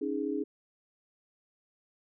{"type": "chord", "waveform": "sine", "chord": "C# suspended second", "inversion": "none", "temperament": "just", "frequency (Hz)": [277.2, 311.8, 415.8], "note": ["C#4", "D#4", "G#4"], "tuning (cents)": [0, 4, 2], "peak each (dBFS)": -34, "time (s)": [0.01, 0.44], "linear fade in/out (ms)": 10, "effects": []}